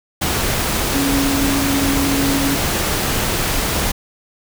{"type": "tone in noise", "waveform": "sine", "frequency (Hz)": 276.7, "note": "C#4", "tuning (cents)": -3, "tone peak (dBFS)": -17, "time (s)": [0.94, 2.55], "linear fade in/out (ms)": 10, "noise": "pink", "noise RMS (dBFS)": -19, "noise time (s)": [0.21, 3.92], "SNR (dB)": -1, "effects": []}